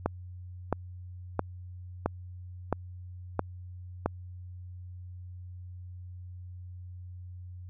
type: click train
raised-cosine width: 1 ms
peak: -12 dBFS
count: 7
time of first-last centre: 0.06-4.06 s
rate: 1.5 Hz
effects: added 90 Hz sine -41 dBFS peak until 7.69 s